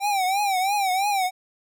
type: tone with vibrato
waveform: square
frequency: 780 Hz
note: G5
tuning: 9 cents flat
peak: -21 dBFS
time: 0-1.31 s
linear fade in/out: 50 ms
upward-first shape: triangle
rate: 3 Hz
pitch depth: 130 cents each way
effects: none